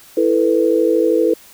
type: chord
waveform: sine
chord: E suspended fourth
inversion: none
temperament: equal with one note detuned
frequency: 329.6 / 441.3 / 493.9 Hz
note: E4 / A4 / B4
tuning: 0 / +5 / 0 cents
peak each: -16 dBFS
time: 0.17-1.34 s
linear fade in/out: 5 ms
effects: white hiss -44 dBFS RMS until 1.53 s